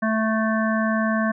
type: harmonic tone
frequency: 220 Hz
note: A3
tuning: in tune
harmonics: 1 / 3 / 5 / 7 / 8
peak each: -21 / -26 / -28 / -29 / -30 dBFS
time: 0.02-1.32 s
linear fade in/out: 10 ms
effects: none